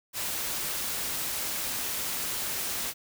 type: noise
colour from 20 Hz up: white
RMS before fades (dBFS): -32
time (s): 0.13-2.94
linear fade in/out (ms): 50
effects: none